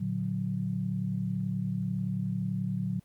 sine chord, Bb augmented, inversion none, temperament equal with one note detuned, 115.47 / 146.83 / 185 Hz, Bb2 / D3 / F#3, -16 / 0 / 0 cents, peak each -34 / -35 / -31 dBFS, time 0-3 s, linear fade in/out 10 ms, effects pink hiss -66 dBFS RMS until 3.04 s + Opus 24 kbps

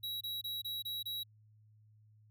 square tone bursts, 3874 Hz, B7, 34 cents flat, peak -38 dBFS, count 6, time 0.03-1.235 s, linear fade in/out 10 ms, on 180 ms, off 25 ms, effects added 107 Hz sine -61 dBFS peak until 2.3 s

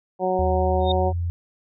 harmonic tone, 185 Hz, F#3, in tune, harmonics 1 / 2 / 3 / 4 / 5, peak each -30 / -25 / -24 / -24 / -31 dBFS, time 0.19-1.13 s, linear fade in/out 50 ms
sine tone with pitch glide, 79 to 86.15 Hz, D#2 to F2, +27 to -23 cents, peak -22 dBFS, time 0.39-1.3 s, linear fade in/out 0 ms, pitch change +150 cents, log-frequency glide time 0.83-1.14 s
sine tone with exponential growth, 3676 Hz, A#7, 25 cents flat, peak -21 dBFS, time 0.8-0.92 s, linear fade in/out 5 ms, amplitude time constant 24 ms
effects none

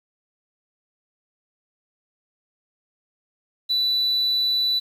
sine tone, 3970 Hz, B7, 8 cents sharp, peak -17 dBFS, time 3.69-4.8 s, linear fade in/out 20 ms, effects tanh soft clip ceiling -16 dBFS + 8-bit

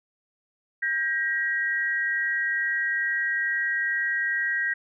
sine tone pair together, 1597.7 / 1900 Hz, G6 / A#6, +33 / +33 cents, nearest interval minor third, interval 300 cents, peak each -27 / -25 dBFS, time 0.82-4.74 s, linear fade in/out 10 ms, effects none

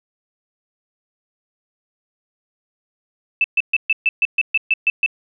sine tone bursts, 2637 Hz, E7, in tune, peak -12 dBFS, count 11, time 3.41-5.062 s, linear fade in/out 2 ms, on 32 ms, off 130 ms, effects none

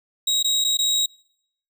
30% pulse tone with dropouts, 3811 Hz, A#7, 38 cents sharp, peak -16 dBFS, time 0.27-1.06 s, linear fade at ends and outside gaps 5 ms, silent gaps 0.428-0.444 / 0.642-0.646 / 0.772-0.788 s, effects noise-tail reverb RT60 0.7 s tail -25 dB re dry

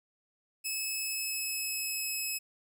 10% pulse tone with pitch glide, 2591 to 2575 Hz, E7 to E7, -30 to -41 cents, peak -24 dBFS, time 0.64-2.39 s, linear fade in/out 20 ms, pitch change -11 cents, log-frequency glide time 1.01-2.07 s, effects 11-bit

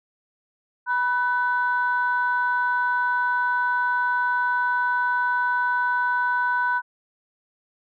sine tone pair together, 980 / 1500 Hz, B5 / F#6, -14 / +23 cents, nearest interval perfect fifth, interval 737 cents, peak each -22 dBFS, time 0.86-6.82 s, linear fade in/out 50 ms, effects tanh soft clip ceiling -12 dBFS

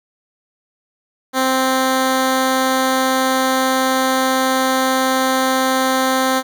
10% pulse tone, 261.6 Hz, C4, in tune, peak -6 dBFS, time 1.33-6.43 s, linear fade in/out 50 ms, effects none

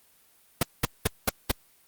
pink noise bursts, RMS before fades -22 dBFS, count 5, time 0.61-1.515 s, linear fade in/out 5 ms, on 21 ms, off 200 ms, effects white hiss -61 dBFS RMS until 1.87 s + Opus 32 kbps

